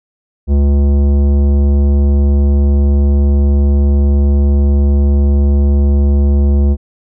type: tone with tanh clipping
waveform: triangle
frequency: 70.8 Hz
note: C#2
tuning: 37 cents sharp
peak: -9 dBFS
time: 0.47-6.77 s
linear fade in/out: 50 ms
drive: 18 dB
effects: none